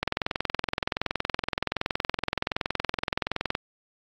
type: click train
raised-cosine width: 0.3 ms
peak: -9 dBFS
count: 76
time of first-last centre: 0.03-3.551 s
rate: 21.3 Hz
effects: AAC 64 kbps